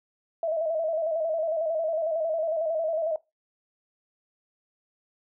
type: tone with vibrato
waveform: sine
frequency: 644 Hz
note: E5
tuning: 41 cents flat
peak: -24 dBFS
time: 0.43-3.16 s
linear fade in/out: 2 ms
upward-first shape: square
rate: 11 Hz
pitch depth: 56 cents each way
effects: noise-tail reverb RT60 0.2 s tail -19 dB re dry